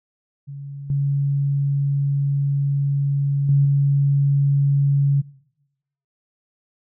sine tone with level steps, 140.4 Hz, C#3, 22 cents sharp, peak -30 / -17 / -12 / -14 dBFS, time 0.47-5.22 s, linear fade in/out 20 ms, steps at 0.9 / 3.49 / 3.65 s, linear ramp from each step 2 ms, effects noise-tail reverb RT60 0.9 s tail -22 dB re dry

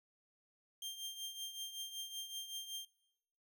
sawtooth tone with tremolo, 3182 Hz, G7, 25 cents sharp, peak -37 dBFS, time 0.82-2.85 s, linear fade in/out 2 ms, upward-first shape triangle, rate 5.3 Hz, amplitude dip 75%, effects noise-tail reverb RT60 0.9 s tail -22 dB re dry

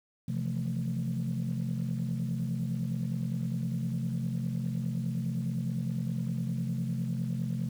sine chord, F major seventh, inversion second, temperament equal with one note detuned, 129.91 / 164.81 / 174.61 / 220 Hz, C3 / E3 / F3 / A3, -12 / 0 / 0 / 0 cents, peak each -32 / -36 / -34 / -35 dBFS, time 0.28-7.69 s, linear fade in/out 5 ms, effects tanh soft clip ceiling -23 dBFS + 9-bit

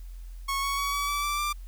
sawtooth tone with pitch steps, 1100 / 1113.4 / 1127 / 1140.8 / 1154.7 / 1168.8 / 1183 Hz, C#6 / C#6 / C#6 / C#6 / D6 / D6 / D6, -14 / +7 / +28 / +49 / -30 / -9 / +12 cents, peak -23 dBFS, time 0.48-1.53 s, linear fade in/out 10 ms, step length 150 ms, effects added 43 Hz sine -38 dBFS peak until 1.67 s + white hiss -61 dBFS RMS until 1.67 s

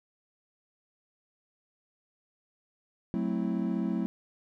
triangle chord, F# half-diminished seventh, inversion none, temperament equal, 185 / 220 / 261.6 / 329.6 Hz, F#3 / A3 / C4 / E4, 0 / 0 / 0 / 0 cents, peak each -30 / -30 / -33 / -33 dBFS, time 3.14-4.06 s, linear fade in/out 0 ms, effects none

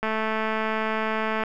click train, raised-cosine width 0.5 ms, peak -12 dBFS, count 309, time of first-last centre 0.03-1.436 s, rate 219 Hz, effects none

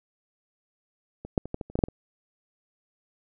clicks, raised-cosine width 2 ms, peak -24 / -8 / -23 / -16 / -19 / -30 / -14 / -13 / -6 / -27 dBFS, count 10, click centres 1.25 / 1.378 / 1.456 / 1.544 / 1.612 / 1.7 / 1.755 / 1.79 / 1.838 / 1.885 s, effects none

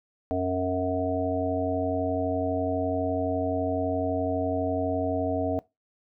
harmonic tone, 91.9 Hz, F#2, 11 cents flat, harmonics 1 / 3 / 5 / 7 / 8, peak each -33 / -29 / -31 / -29 / -33 dBFS, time 0.31-5.59 s, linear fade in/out 0 ms, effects noise-tail reverb RT60 0.2 s tail -20 dB re dry

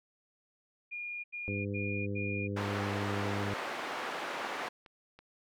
sine tone bursts, 2425 Hz, D#7, 45 cents flat, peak -37 dBFS, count 4, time 0.91-2.479 s, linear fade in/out 20 ms, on 330 ms, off 83 ms
harmonic tone, 100.8 Hz, G2, 49 cents sharp, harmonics 1 / 2 / 3 / 4 / 5, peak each -36 / -39 / -41 / -42 / -43 dBFS, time 1.48-3.54 s, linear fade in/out 0 ms
white band-pass noise, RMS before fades -38 dBFS, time 2.56-4.69 s, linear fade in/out 10 ms, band 340 to 1600 Hz, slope 12 dB/octave
clicks, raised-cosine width 0.3 ms, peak -37 dBFS, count 6, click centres 3.322 / 3.557 / 3.932 / 4.645 / 4.862 / 5.19 s
effects none

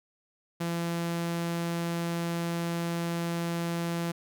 sawtooth tone, 169.6 Hz, E3, 50 cents sharp, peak -25 dBFS, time 0.6-4.12 s, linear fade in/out 10 ms, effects none

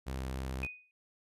sawtooth tone with vibrato, 65.41 Hz, C2, in tune, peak -32 dBFS, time 0.06-0.67 s, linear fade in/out 20 ms, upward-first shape triangle, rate 3.6 Hz, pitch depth 10 cents each way
sine tone with exponential decay, 2489 Hz, D#7, in tune, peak -32 dBFS, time 0.63-0.91 s, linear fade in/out 1 ms, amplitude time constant 59 ms
effects resampled to 32000 Hz

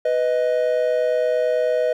triangle tone pair together, 496.1 / 625 Hz, B4 / D#5, +8 / +8 cents, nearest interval major third, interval 400 cents, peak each -18 dBFS, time 0.05-1.93 s, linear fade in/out 5 ms, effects none

